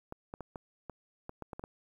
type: clicks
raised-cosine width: 1 ms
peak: -27 dBFS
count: 10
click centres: 0.124 / 0.339 / 0.407 / 0.558 / 0.897 / 1.294 / 1.423 / 1.532 / 1.595 / 1.639 s
effects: 10-bit